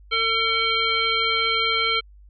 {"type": "harmonic tone with a mistuned harmonic", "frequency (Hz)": 451.2, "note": "A4", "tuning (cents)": 44, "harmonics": [1, 3, 5, 7, 9], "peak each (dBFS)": [-30, -25, -24, -24, -28], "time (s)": [0.11, 2.01], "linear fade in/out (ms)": 20, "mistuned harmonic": 9, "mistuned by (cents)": 30, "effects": ["added 50 Hz sine -45 dBFS peak until 2.29 s"]}